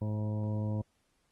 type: harmonic tone with a mistuned harmonic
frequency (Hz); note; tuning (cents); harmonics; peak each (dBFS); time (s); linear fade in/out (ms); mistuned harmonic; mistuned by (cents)
106.4; G#2; +42; 1 / 2 / 3 / 4 / 5 / 6 / 7 / 8 / 9; -31 / -37 / -44 / -50 / -44 / -51 / -59 / -59 / -51; 0.01-0.82; 10; 6; +26
effects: pink hiss -74 dBFS RMS until 1.31 s + Opus 24 kbps